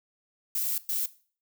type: noise bursts at uneven times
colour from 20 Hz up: violet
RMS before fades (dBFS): -29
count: 2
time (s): 0.55-0.78 / 0.89-1.06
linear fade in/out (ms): 2
effects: noise-tail reverb RT60 0.4 s tail -17 dB re dry